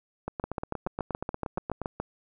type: two click trains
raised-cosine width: 1 ms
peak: -18 / -16 dBFS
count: 14 / 12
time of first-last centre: 0.28-1.817 / 0.44-2 s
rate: 8.46 / 7.05 Hz
effects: none